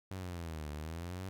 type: linear two-way sweep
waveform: sawtooth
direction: down then up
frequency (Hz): 96.3 to 73.1 to 96.3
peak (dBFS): -36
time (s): 0.11-1.29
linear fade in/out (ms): 0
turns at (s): 0.71
effects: none